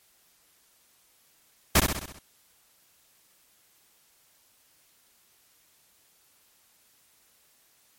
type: noise with echo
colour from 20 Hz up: pink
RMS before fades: -18 dBFS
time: 1.75-1.8 s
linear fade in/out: 5 ms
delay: 65 ms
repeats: 6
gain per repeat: -5 dB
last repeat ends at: 2.19 s
effects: white hiss -63 dBFS RMS until 7.98 s + MP3 64 kbps